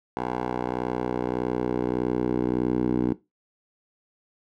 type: tone with band-pass filter sweep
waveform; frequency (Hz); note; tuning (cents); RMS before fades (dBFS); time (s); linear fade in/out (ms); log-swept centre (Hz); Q
10% pulse; 61.7; B1; -1; -26; 0.17-3.13; 0; 690 to 310; 1.8
effects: noise-tail reverb RT60 0.2 s tail -17 dB re dry